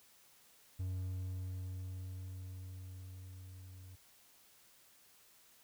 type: tone with level ramp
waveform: triangle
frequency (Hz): 92.5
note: F#2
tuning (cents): 0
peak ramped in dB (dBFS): -34 to -49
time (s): 0.79-3.96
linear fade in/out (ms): 10
effects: white hiss -65 dBFS RMS until 5.63 s